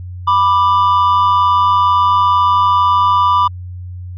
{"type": "tone pair together", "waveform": "triangle", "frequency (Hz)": [987.8, 1181.2], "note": ["B5", "D6"], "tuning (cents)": [0, 10], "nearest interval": "minor third", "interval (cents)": 310, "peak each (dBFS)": -10, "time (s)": [0.27, 3.48], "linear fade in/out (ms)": 10, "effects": ["added 90 Hz sine -25 dBFS peak until 4.17 s", "resampled to 11025 Hz"]}